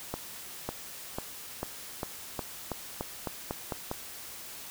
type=accelerating click train; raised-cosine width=1 ms; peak=-18 dBFS; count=12; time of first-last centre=0.14-3.914 s; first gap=550 ms; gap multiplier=0.9; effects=white hiss -44 dBFS RMS until 4.7 s